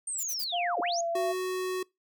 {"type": "linear two-way sweep", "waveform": "sine", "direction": "down then up", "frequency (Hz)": [8870, 266.4, 6890], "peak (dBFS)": -31, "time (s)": [0.07, 1.01], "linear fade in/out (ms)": 5, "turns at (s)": 0.8}
{"type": "noise bursts", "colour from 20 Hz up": "violet", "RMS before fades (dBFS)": -37, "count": 3, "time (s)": [0.18, 0.446], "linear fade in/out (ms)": 10, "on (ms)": 58, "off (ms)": 46}
{"type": "tone with pitch glide", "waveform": "sine", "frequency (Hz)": [701, 675.9], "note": ["F5", "E5"], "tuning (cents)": [6, 43], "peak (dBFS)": -28, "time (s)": [0.52, 1.33], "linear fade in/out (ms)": 20, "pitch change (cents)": -63, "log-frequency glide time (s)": [0.88, 1.05]}
{"type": "tone", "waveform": "square", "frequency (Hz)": 370, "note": "F#4", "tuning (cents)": 0, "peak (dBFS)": -30, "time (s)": [1.15, 1.83], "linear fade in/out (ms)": 5}
{"effects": ["noise-tail reverb RT60 0.2 s tail -24 dB re dry"]}